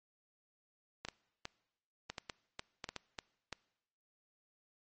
clicks, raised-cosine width 0.2 ms, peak -23 dBFS, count 12, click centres 1.05 / 1.086 / 1.454 / 2.1 / 2.182 / 2.298 / 2.594 / 2.842 / 2.89 / 2.963 / 3.188 / 3.527 s, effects noise-tail reverb RT60 0.9 s tail -23 dB re dry + MP3 32 kbps

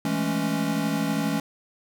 square chord, A major seventh, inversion second, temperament equal, 164.81 / 207.7 / 220 / 277.2 Hz, E3 / G#3 / A3 / C#4, 0 / 0 / 0 / 0 cents, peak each -30 / -30 / -32 / -28 dBFS, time 0.05-1.4 s, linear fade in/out 2 ms, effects none

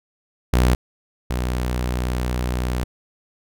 sawtooth tone pair in turn, 61.74 / 61.74 Hz, B1 / B1, 0 / 0 cents, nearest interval unison, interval 0 cents, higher neither, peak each -10 / -17 dBFS, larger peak first, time 0.53-0.75 / 1.3-2.84 s, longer second, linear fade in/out 5 ms, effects none

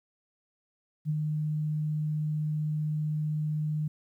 sine tone with ADSR envelope, 152.6 Hz, D#3, 33 cents flat, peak -24 dBFS, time 1.05-3.88 s, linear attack 45 ms, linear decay 33 ms, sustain -3 dB, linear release 6 ms, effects 11-bit

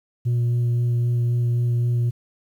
sine tone with vibrato, 120 Hz, B2, 49 cents flat, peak -15 dBFS, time 0.25-2.11 s, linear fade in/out 20 ms, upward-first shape sine, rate 3.8 Hz, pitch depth 10 cents each way, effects tanh soft clip ceiling -17 dBFS + 9-bit

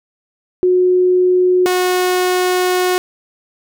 sine / sawtooth tone pair in turn, 364.3 / 364.3 Hz, F#4 / F#4, -27 / -27 cents, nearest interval unison, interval 0 cents, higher neither, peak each -9 dBFS, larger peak neither, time 0.63-1.66 / 1.66-2.98 s, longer second, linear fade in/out 0 ms, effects none

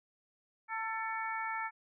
harmonic tone with a mistuned harmonic, 446.7 Hz, A4, 26 cents sharp, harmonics 2 / 3 / 4 / 5, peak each -38 / -40 / -41 / -42 dBFS, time 0.68-1.71 s, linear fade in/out 50 ms, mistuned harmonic 4, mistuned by -24 cents, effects none

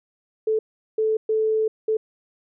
sine tone bursts at uneven times, 437.3 Hz, A4, 11 cents flat, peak -18 dBFS, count 4, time 0.47-0.59 / 0.98-1.17 / 1.29-1.68 / 1.88-1.97 s, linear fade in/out 5 ms, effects none

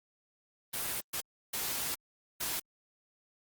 white noise bursts at uneven times, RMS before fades -35 dBFS, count 4, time 0.73-1.01 / 1.13-1.21 / 1.53-1.95 / 2.4-2.6 s, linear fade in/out 10 ms, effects Opus 32 kbps

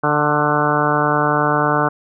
harmonic tone with a mistuned harmonic, 148.3 Hz, D3, 17 cents sharp, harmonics 1 / 2 / 3 / 4 / 5 / 6 / 7 / 8 / 9 / 10, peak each -23 / -23 / -23 / -23 / -23 / -23 / -23 / -23 / -23 / -23 dBFS, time 0.03-1.89 s, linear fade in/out 10 ms, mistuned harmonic 7, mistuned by +33 cents, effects none

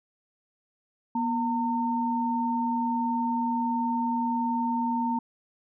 sine tone pair together, 240.8 / 910.7 Hz, B3 / A#5, -44 / -41 cents, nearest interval octave + major seventh, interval 2303 cents, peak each -27 dBFS, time 1.15-5.19 s, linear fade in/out 5 ms, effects none

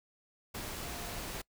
sine tone in noise, 698.5 Hz, F5, in tune, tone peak -51 dBFS, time 0.83-1.2 s, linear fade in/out 10 ms, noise pink, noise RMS -41 dBFS, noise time 0.54-1.42 s, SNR -13 dB, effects noise-tail reverb RT60 0.1 s tail -24 dB re dry

